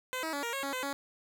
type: tone with pitch steps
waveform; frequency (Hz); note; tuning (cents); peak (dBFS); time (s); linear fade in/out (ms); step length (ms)
10% pulse; 511 / 320.6 / 284.6 / 469.2 / 546 / 277.1 / 511 / 279.6; C5 / E4 / C#4 / A#4 / C#5 / C#4 / C5 / C#4; -41 / -48 / +46 / +11 / -26 / -1 / -41 / +15; -25; 0.13-0.93; 0; 100
effects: none